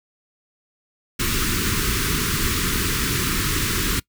pink band-stop noise, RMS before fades -22 dBFS, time 1.19-4 s, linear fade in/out 10 ms, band 420 to 1100 Hz, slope 48 dB/octave, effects noise-tail reverb RT60 0.1 s tail -23 dB re dry

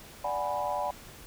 sine chord, G# half-diminished seventh, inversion second, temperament equal, 587.3 / 740 / 830.6 / 987.8 Hz, D5 / F#5 / G#5 / B5, 0 / 0 / 0 / 0 cents, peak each -34 dBFS, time 0.24-0.91 s, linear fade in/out 5 ms, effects pink hiss -49 dBFS RMS until 1.26 s

